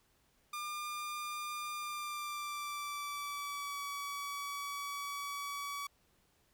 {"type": "tone with pitch glide", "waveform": "sawtooth", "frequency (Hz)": [1201, 1138.2], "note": ["D6", "C#6"], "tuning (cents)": [38, 45], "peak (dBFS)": -35, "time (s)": [0.53, 5.87], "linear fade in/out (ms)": 5, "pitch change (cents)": -93, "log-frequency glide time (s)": [1.74, 3.82], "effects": ["pink hiss -72 dBFS RMS until 6.53 s"]}